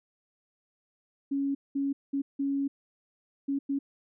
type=tone bursts at uneven times; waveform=sine; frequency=277.6 Hz; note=C#4; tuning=3 cents sharp; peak=-26 dBFS; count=6; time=1.31-1.55 / 1.75-1.93 / 2.13-2.22 / 2.39-2.68 / 3.48-3.59 / 3.69-3.79 s; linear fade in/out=10 ms; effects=none